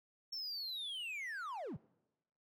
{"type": "linear sweep", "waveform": "triangle", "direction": "down", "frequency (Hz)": [5480, 92.5], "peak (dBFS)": -39, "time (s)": [0.32, 1.77], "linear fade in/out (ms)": 10, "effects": ["noise-tail reverb RT60 1.0 s tail -24 dB re dry"]}